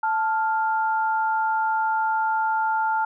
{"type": "tone pair together", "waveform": "sine", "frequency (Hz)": [880, 1396.9], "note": ["A5", "F6"], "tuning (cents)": [0, 0], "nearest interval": "minor sixth", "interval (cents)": 800, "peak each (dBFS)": [-21, -26], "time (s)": [0.03, 3.05], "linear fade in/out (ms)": 5, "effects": []}